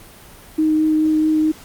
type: tone with vibrato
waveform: sine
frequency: 311.1 Hz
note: D#4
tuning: in tune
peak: -13 dBFS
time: 0.58-1.52 s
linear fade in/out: 10 ms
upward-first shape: sine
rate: 4.6 Hz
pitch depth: 9 cents each way
effects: pink hiss -42 dBFS RMS until 1.64 s + Opus 32 kbps